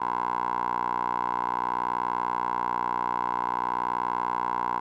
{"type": "tone with band-pass filter", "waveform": "10% pulse", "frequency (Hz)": 60.5, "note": "B1", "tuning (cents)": -35, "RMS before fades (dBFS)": -28, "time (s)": [0, 4.8], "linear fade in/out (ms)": 10, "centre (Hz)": 1000, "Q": 7.9, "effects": []}